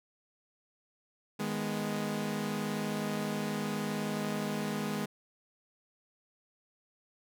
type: chord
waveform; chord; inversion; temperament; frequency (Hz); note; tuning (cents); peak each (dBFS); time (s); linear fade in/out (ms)
sawtooth; G# minor; second; equal; 155.56 / 207.7 / 246.9; D#3 / G#3 / B3; 0 / 0 / 0; -35 / -30 / -35; 1.39-5.06; 10
effects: none